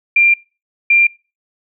sine tone bursts at uneven times, 2382 Hz, D7, 24 cents sharp, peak -7 dBFS, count 2, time 0.16-0.34 / 0.9-1.07 s, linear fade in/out 5 ms, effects noise-tail reverb RT60 0.3 s tail -24 dB re dry

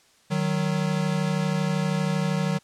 square tone pair together, 153.9 / 186.62 Hz, D#3 / F#3, -19 / +15 cents, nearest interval minor third, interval 334 cents, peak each -26 / -26 dBFS, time 0.3-2.59 s, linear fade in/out 20 ms, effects white hiss -59 dBFS RMS until 2.63 s + low-pass 8000 Hz 12 dB/octave

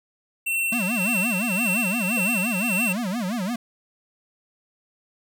square tone with tremolo, 2707 Hz, E7, 45 cents sharp, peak -22 dBFS, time 0.46-2.93 s, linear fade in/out 10 ms, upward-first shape sine, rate 1.8 Hz, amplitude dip 40%
square tone with vibrato, 210 Hz, G#3, 19 cents sharp, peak -25 dBFS, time 0.72-3.56 s, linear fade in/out 5 ms, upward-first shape sine, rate 5.8 Hz, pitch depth 280 cents each way
triangle tone with exponential decay, 510 Hz, C5, 44 cents flat, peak -27 dBFS, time 2.17-2.27 s, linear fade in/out 5 ms, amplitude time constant 21 ms
effects none

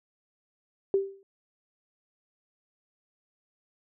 sine tone with exponential decay, 391.4 Hz, G4, 3 cents flat, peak -18 dBFS, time 0.94-1.23 s, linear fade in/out 1 ms, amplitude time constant 61 ms, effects none

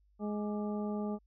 harmonic tone with a mistuned harmonic, 209 Hz, G#3, 11 cents sharp, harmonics 1 / 2 / 3 / 4 / 6, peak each -34 / -40 / -44 / -46 / -50 dBFS, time 0.19-1.19 s, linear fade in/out 50 ms, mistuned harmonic 6, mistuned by -100 cents, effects added 50 Hz sine -65 dBFS peak until 1.26 s

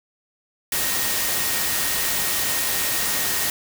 sine tone in noise, 1864.7 Hz, A#6, in tune, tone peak -33 dBFS, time 0.72-3.5 s, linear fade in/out 2 ms, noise white, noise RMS -23 dBFS, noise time 0.72-3.5 s, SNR -13 dB, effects none

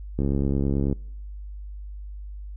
click train, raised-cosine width 3 ms, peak -12 dBFS, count 52, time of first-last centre 0.19-0.927 s, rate 69.2 Hz, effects noise-tail reverb RT60 0.7 s tail -25 dB re dry + added 50 Hz sine -34 dBFS peak until 2.56 s

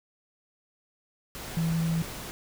sine tone in noise, 164.5 Hz, E3, 3 cents flat, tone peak -24 dBFS, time 1.57-2.02 s, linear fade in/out 0 ms, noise pink, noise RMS -39 dBFS, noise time 1.35-2.31 s, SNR +12 dB, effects none

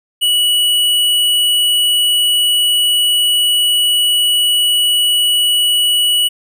square tone, 2938 Hz, F#7, 13 cents flat, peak -11 dBFS, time 0.21-6.29 s, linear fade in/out 20 ms, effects none

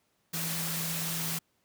sine tone in noise, 164.81 Hz, E3, in tune, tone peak -36 dBFS, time 0.33-1.39 s, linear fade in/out 10 ms, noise white, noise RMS -34 dBFS, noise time 0.33-1.39 s, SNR -5 dB, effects pink hiss -73 dBFS RMS until 1.64 s + high-pass 100 Hz 12 dB/octave

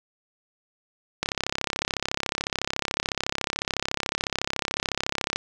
click train, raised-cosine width 0.2 ms, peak -7 dBFS, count 141, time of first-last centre 1.23-5.36 s, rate 33.9 Hz, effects none

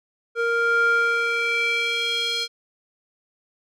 square tone with band-pass filter sweep, 466.2 Hz, A#4, in tune, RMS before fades -22 dBFS, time 0.35-2.48 s, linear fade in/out 50 ms, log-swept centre 1000 to 4000 Hz, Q 3.3, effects none

